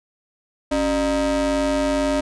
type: ring-modulated tone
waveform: square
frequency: 164 Hz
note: E3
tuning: 9 cents flat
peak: -16 dBFS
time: 0.71-2.21 s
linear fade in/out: 10 ms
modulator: 441 Hz
effects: resampled to 22050 Hz